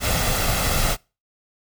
pink noise with comb filter, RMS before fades -21 dBFS, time 0-0.97 s, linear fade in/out 50 ms, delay 1.5 ms, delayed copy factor +0.5, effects noise-tail reverb RT60 0.3 s tail -25 dB re dry

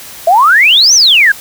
sine exponential two-way sweep, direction up then down, 641 to 6300 to 1546 Hz, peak -3 dBFS, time 0.27-1.32 s, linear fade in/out 5 ms, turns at 0.94 s, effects white hiss -30 dBFS RMS until 1.4 s

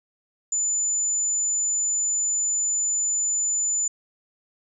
sine tone, 7020 Hz, A8, 5 cents flat, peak -21 dBFS, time 0.52-3.88 s, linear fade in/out 5 ms, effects none

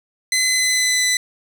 15% pulse tone with pitch glide, 2035 to 2001 Hz, C7 to B6, -49 to +22 cents, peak -9 dBFS, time 0.32-1.17 s, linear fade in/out 2 ms, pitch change -29 cents, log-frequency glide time 0.48-1.05 s, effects none

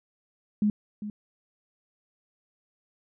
sine tone with echo, 209.1 Hz, G#3, 12 cents sharp, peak -20 dBFS, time 0.62-0.7 s, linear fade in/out 2 ms, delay 400 ms, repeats 1, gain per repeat -12 dB, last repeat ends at 1.1 s, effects none

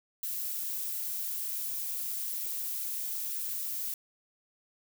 violet noise, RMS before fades -35 dBFS, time 0.23-3.94 s, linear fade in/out 2 ms, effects none

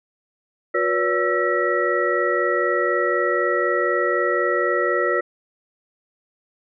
sine tone cluster, 361.4 / 487 / 571 / 1328 / 1919 Hz, F#4 / B4 / D5 / E6 / A#6, -41 / -24 / -49 / +12 / +50 cents, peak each -24 dBFS, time 0.74-5.21 s, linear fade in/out 10 ms, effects none

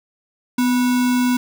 sine tone with sample-and-hold, 249.5 Hz, B3, 18 cents sharp, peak -14 dBFS, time 0.58-1.37 s, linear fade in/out 5 ms, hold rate 1225 Hz, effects none

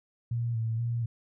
sine tone with vibrato, 115.3 Hz, A#2, 19 cents flat, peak -27 dBFS, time 0.31-1.06 s, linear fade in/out 5 ms, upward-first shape square, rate 2.1 Hz, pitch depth 38 cents each way, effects none

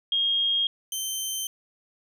sine / 15% pulse tone pair in turn, 3247 / 3105 Hz, G#7 / G7, -40 / -17 cents, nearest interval minor second, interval 77 cents, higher first, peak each -21 dBFS, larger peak neither, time 0.12-0.67 / 0.92-1.47 s, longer neither, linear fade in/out 2 ms, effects none

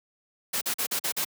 white noise bursts, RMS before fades -28 dBFS, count 6, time 0.53-1.249 s, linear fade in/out 10 ms, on 84 ms, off 43 ms, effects high-pass 150 Hz 12 dB/octave

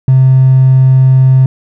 triangle tone with hard clipping, 131.1 Hz, C3, 4 cents sharp, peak -3 dBFS, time 0.08-1.46 s, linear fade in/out 2 ms, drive 3 dB, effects none

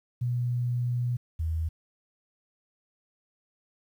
sine tone pair in turn, 122.1 / 80.55 Hz, B2 / E2, -19 / -39 cents, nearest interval perfect fifth, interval 720 cents, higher first, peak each -25 / -26 dBFS, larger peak first, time 0.21-1.17 / 1.39-1.69 s, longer first, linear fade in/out 10 ms, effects 10-bit

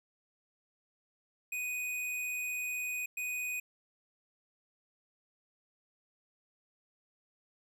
square tone bursts at uneven times, 2489 Hz, D#7, in tune, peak -35 dBFS, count 2, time 1.52-3.06 / 3.17-3.6 s, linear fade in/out 5 ms, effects none

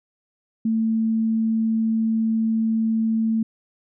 sine tone, 223.2 Hz, A3, 25 cents sharp, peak -18 dBFS, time 0.65-3.43 s, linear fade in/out 5 ms, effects none

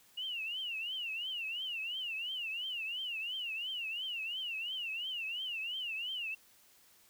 sine tone with vibrato, 2840 Hz, F7, 28 cents sharp, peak -36 dBFS, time 0.17-6.35 s, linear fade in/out 10 ms, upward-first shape triangle, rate 2.9 Hz, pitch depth 200 cents each way, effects white hiss -64 dBFS RMS until 7.09 s

